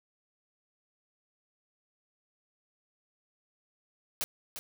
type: noise with echo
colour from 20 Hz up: white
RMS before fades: -32 dBFS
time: 4.21-4.24 s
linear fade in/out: 0 ms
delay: 350 ms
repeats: 1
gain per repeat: -9 dB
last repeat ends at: 4.59 s
effects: none